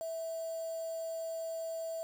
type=tone with quantisation; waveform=sine; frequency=655 Hz; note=E5; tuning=11 cents flat; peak=-36 dBFS; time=0.01-2.03 s; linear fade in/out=0 ms; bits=8; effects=none